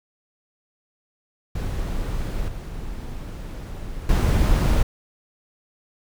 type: noise with level steps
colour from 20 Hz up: brown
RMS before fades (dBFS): -26 / -32 / -17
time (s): 1.55-4.83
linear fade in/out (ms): 5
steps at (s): 2.48 / 4.09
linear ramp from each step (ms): 2
effects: none